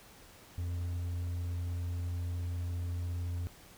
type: tone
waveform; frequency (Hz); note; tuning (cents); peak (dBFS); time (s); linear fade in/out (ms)
triangle; 87.31; F2; 0; -31; 0.58-3.47; 0
effects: pink hiss -56 dBFS RMS until 3.77 s